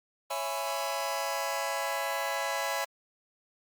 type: chord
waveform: sawtooth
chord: C# minor seventh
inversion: none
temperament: just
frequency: 554.4 / 665.2 / 831.5 / 997.9 Hz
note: C#5 / E5 / G#5 / B5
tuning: 0 / +16 / +2 / +18 cents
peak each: -32 dBFS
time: 0.3-2.85 s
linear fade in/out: 10 ms
effects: Opus 32 kbps